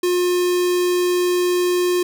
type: tone with notch filter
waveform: square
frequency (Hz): 357.2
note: F4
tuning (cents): +39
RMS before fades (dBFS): -18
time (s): 0.03-2.03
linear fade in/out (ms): 5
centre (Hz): 1400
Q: 1.4
effects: none